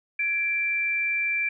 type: tone pair together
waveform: sine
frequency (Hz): 1674.5 / 2349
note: G#6 / D7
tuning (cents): +14 / 0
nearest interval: tritone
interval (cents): 586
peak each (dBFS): -34 / -23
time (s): 0.19-1.49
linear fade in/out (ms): 5
effects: none